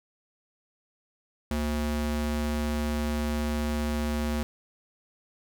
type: ring-modulated tone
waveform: square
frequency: 148.4 Hz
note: D3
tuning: 18 cents sharp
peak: -24 dBFS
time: 1.51-4.43 s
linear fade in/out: 0 ms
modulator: 80.5 Hz
effects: none